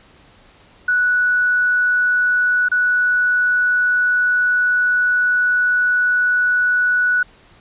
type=tone with dropouts; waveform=sine; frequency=1475 Hz; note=F#6; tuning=6 cents flat; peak=-13 dBFS; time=0.88-7.23 s; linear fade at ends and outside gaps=5 ms; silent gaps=2.686-2.715 s; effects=pink hiss -49 dBFS RMS until 7.6 s + resampled to 8000 Hz